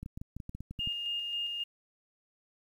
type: clicks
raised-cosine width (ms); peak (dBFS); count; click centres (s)
5; -28; 12; 0.03 / 0.061 / 0.175 / 0.215 / 0.366 / 0.402 / 0.494 / 0.55 / 0.606 / 0.71 / 0.791 / 0.874
type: tone with tremolo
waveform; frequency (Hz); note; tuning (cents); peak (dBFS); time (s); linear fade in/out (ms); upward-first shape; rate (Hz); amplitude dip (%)
sine; 2830; F7; +22; -31; 0.79-1.64; 10; square; 3.7; 30
effects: 10-bit